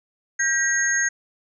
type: tone cluster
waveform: sine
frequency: 1596 / 1908 / 6510 Hz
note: G6 / A#6 / G#8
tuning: +31 / +40 / -36 cents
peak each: -23 dBFS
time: 0.39-1.09 s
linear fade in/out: 10 ms
effects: none